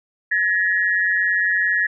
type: tone pair together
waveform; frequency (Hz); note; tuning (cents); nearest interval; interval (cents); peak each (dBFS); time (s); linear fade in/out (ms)
sine; 1697 / 1885.3; G#6 / A#6; +37 / +19; major second; 182; -19; 0.31-1.87; 10
effects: none